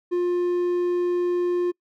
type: tone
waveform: triangle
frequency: 353.6 Hz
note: F4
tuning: 22 cents sharp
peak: -18 dBFS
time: 0.11-1.72 s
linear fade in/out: 20 ms
effects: noise-tail reverb RT60 0.1 s tail -26 dB re dry